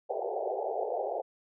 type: band-pass noise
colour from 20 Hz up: white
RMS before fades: -33 dBFS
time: 0.09-1.22 s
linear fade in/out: 20 ms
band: 380 to 810 Hz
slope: 96 dB/octave
effects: none